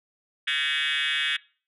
sine tone with frequency modulation, 2557 Hz, D#7, 47 cents sharp, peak -21 dBFS, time 0.47-1.37 s, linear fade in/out 10 ms, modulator 146 Hz, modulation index 6.9, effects noise-tail reverb RT60 0.4 s tail -23 dB re dry + tanh soft clip ceiling -21 dBFS

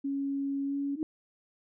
sine tone with pitch glide, 277.2 to 280.9 Hz, C#4 to C#4, 0 to +23 cents, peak -29 dBFS, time 0.04-0.96 s, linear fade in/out 10 ms, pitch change +23 cents, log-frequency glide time 0.65-0.76 s
sine tone with exponential growth, 311.8 Hz, D#4, 4 cents sharp, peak -24 dBFS, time 0.89-1.03 s, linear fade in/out 1 ms, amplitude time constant 29 ms
effects none

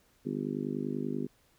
harmonic tone, 50.2 Hz, G1, 42 cents sharp, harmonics 3 / 4 / 5 / 6 / 7 / 8 / 9, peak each -40 / -39 / -35 / -41 / -39 / -40 / -52 dBFS, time 0.25-1.27 s, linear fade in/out 10 ms, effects pink hiss -67 dBFS RMS until 1.58 s

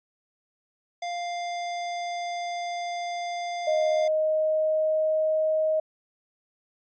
square tone, 698.5 Hz, F5, in tune, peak -30 dBFS, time 1.02-4.08 s, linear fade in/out 5 ms
sine tone with pitch glide, 622.3 to 627 Hz, D#5 to D#5, 0 to +13 cents, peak -21 dBFS, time 3.67-5.8 s, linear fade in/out 5 ms, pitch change +13 cents, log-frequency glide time 3.83-5.51 s
effects resampled to 16000 Hz

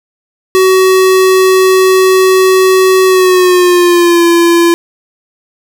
square tone with pitch glide, 376 to 340.8 Hz, F#4 to F4, +28 to -42 cents, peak -5 dBFS, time 0.55-4.74 s, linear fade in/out 0 ms, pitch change -170 cents, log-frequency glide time 3.06-4.24 s, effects none

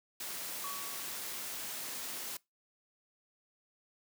white noise, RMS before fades -41 dBFS, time 0.2-2.37 s, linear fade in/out 5 ms
triangle tone with exponential decay, 1128 Hz, C#6, 30 cents sharp, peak -37 dBFS, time 0.64-1.43 s, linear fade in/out 2 ms, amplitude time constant 170 ms
effects noise-tail reverb RT60 0.2 s tail -23 dB re dry + high-pass 150 Hz 12 dB/octave

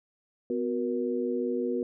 sine tone cluster, 250.1 / 367.6 / 472.9 Hz, B3 / F#4 / A#4, +22 / -11 / +25 cents, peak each -31 dBFS, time 0.5-1.83 s, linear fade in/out 2 ms, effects none

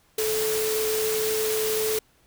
sine tone in noise, 434.9 Hz, A4, 20 cents flat, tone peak -24 dBFS, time 0.18-1.99 s, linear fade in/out 5 ms, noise white, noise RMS -29 dBFS, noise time 0.18-1.99 s, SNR +2 dB, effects pink hiss -62 dBFS RMS until 2.26 s

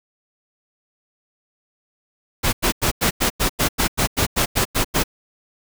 pink noise bursts, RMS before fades -18 dBFS, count 14, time 2.43-5.039 s, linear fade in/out 20 ms, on 100 ms, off 93 ms, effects none

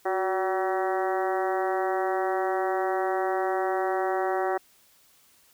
harmonic tone with a mistuned harmonic, 190 Hz, F#3, 46 cents sharp, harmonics 2 / 3 / 4 / 5 / 6 / 7 / 8 / 9 / 10, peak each -28 / -32 / -28 / -38 / -37 / -38 / -40 / -43 / -39 dBFS, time 0.05-4.58 s, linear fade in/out 10 ms, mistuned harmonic 2, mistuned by -42 cents, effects white hiss -60 dBFS RMS until 5.53 s

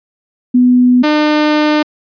sine / sawtooth tone pair in turn, 248.5 / 301.9 Hz, B3 / D4, +11 / +48 cents, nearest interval minor third, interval 337 cents, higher second, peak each -5 dBFS, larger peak neither, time 0.54-1.03 / 1.03-1.83 s, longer second, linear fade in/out 10 ms, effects resampled to 11025 Hz

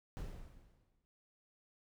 brown noise with exponential decay, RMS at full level -41 dBFS, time 0.17-1.05 s, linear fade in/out 0 ms, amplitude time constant 190 ms, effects none

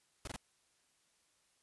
pink noise bursts, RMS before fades -43 dBFS, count 3, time 0.25-0.362 s, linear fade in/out 2 ms, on 24 ms, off 20 ms, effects white hiss -74 dBFS RMS until 1.62 s + resampled to 24000 Hz

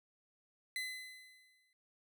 30% pulse tone with exponential decay, 2025 Hz, B6, 43 cents sharp, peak -33 dBFS, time 0.76-1.73 s, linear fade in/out 1 ms, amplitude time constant 210 ms, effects none

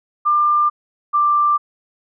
sine tone pair in turn, 1194 / 1181 Hz, D6 / D6, +28 / +9 cents, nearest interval unison, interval 19 cents, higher first, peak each -12 dBFS, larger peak neither, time 0.25-0.7 / 1.13-1.58 s, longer neither, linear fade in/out 20 ms, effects none

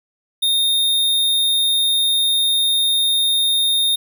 square tone, 3680 Hz, A#7, 23 cents flat, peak -15 dBFS, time 0.42-3.96 s, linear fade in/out 10 ms, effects none

